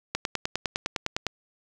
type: click train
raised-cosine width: 0.2 ms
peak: -9 dBFS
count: 12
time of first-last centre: 0.15-1.267 s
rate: 9.85 Hz
effects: none